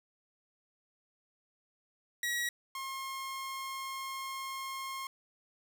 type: tone pair in turn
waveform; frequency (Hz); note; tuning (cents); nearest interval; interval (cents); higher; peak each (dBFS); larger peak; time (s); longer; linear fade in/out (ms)
sawtooth; 1914 / 1072.3; A#6 / C6; +45 / +42; minor seventh; 1003; first; -28 / -34; first; 2.23-2.49 / 2.75-5.07; second; 2
effects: none